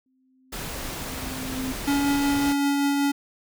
sine tone with exponential growth, 259.9 Hz, C4, 11 cents flat, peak -26 dBFS, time 0.06-1.72 s, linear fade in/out 2 ms, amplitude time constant 360 ms
pink noise, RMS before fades -33 dBFS, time 0.52-2.53 s, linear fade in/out 10 ms
square tone with tremolo, 282.4 Hz, C#4, 32 cents sharp, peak -20 dBFS, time 1.87-3.12 s, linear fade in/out 10 ms, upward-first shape triangle, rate 5.3 Hz, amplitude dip 25%
effects none

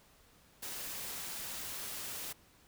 white noise, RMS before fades -42 dBFS, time 0.62-2.33 s, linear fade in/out 10 ms, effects pink hiss -64 dBFS RMS until 2.67 s

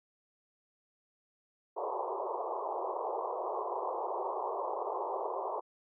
white band-pass noise, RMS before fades -36 dBFS, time 1.76-5.61 s, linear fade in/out 20 ms, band 360 to 1100 Hz, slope 96 dB/octave, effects none

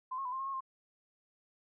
sine tone with pitch steps, 1029 / 1084 / 998 / 1055 / 1078 / 1089 / 1059 Hz, C6 / C#6 / B5 / C6 / C#6 / C#6 / C6, -29 / -39 / +18 / +14 / -49 / -31 / +21 cents, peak -35 dBFS, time 0.11-0.607 s, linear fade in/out 10 ms, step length 71 ms, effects none

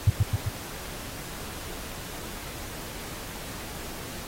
sine tone with echo, 101.3 Hz, G#2, 43 cents flat, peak -13 dBFS, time 0.07-0.1 s, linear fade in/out 5 ms, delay 130 ms, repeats 3, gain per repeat -3 dB, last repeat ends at 0.49 s, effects pink hiss -39 dBFS RMS until 4.27 s + AAC 48 kbps

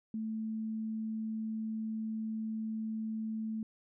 sine tone, 220 Hz, A3, in tune, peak -34 dBFS, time 0.14-3.63 s, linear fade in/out 2 ms, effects none

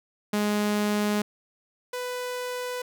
sawtooth tone pair in turn, 208.3 / 496.9 Hz, G#3 / B4, +5 / +11 cents, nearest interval octave + minor third, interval 1506 cents, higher second, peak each -19 / -26 dBFS, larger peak first, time 0.33-1.22 / 1.93-2.82 s, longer neither, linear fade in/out 5 ms, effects none

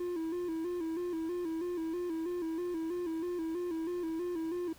triangle tone with vibrato, 338.8 Hz, E4, 48 cents sharp, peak -31 dBFS, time 0-4.73 s, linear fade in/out 5 ms, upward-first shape square, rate 3.1 Hz, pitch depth 76 cents each way, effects pink hiss -58 dBFS RMS until 4.78 s

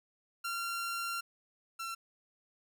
sawtooth tone pair in turn, 1377 / 1351.8 Hz, F6 / E6, -25 / +43 cents, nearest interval unison, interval 32 cents, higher first, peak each -31 / -34 dBFS, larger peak first, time 0.44-1.21 / 1.79-1.95 s, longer first, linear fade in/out 10 ms, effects none

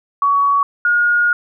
sine tone pair in turn, 1126 / 1432.9 Hz, C#6 / F6, +27 / +44 cents, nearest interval major third, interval 417 cents, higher second, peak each -11 dBFS, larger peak neither, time 0.22-0.63 / 0.85-1.33 s, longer second, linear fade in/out 2 ms, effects none

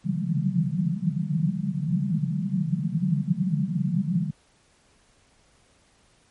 white band-pass noise, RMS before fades -25 dBFS, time 0.04-4.31 s, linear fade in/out 10 ms, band 140 to 200 Hz, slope 96 dB/octave, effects pink hiss -61 dBFS RMS until 6.3 s + MP3 48 kbps

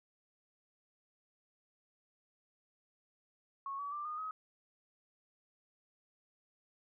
sine tone with pitch steps, 1100 / 1140.1 / 1181.7 / 1224.8 / 1269.4 Hz, C#6 / C#6 / D6 / D#6 / D#6, -14 / +48 / +10 / -28 / +34 cents, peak -38 dBFS, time 3.66-4.31 s, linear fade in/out 2 ms, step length 130 ms, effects none

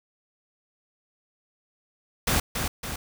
pink noise with echo, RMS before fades -23 dBFS, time 2.27-2.4 s, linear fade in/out 5 ms, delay 280 ms, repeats 2, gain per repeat -5 dB, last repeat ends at 2.96 s, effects none

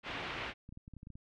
white low-pass noise, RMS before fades -41 dBFS, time 0.03-0.54 s, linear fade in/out 50 ms, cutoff 3000 Hz, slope 24 dB/octave
clicks, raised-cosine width 5 ms, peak -37 dBFS, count 10, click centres 0.691 / 0.725 / 0.774 / 0.879 / 0.937 / 0.967 / 1.031 / 1.071 / 1.103 / 1.155 s
effects none

